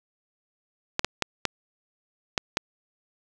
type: clicks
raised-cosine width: 0.2 ms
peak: -5 dBFS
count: 6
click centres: 0.994 / 1.046 / 1.223 / 1.453 / 2.378 / 2.571 s
effects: none